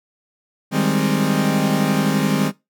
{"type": "chord", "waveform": "40% pulse", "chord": "Ab major seventh", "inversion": "second", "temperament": "equal", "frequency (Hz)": [155.56, 196, 207.7, 261.6], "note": ["Eb3", "G3", "Ab3", "C4"], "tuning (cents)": [0, 0, 0, 0], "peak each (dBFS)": -21, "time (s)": [0.71, 2.52], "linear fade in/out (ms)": 50, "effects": ["noise-tail reverb RT60 0.2 s tail -19 dB re dry"]}